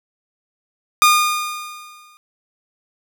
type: tone with exponential decay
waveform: sawtooth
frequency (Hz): 1218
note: D#6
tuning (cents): -37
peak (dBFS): -4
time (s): 1.02-2.17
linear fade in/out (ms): 0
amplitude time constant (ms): 250
effects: none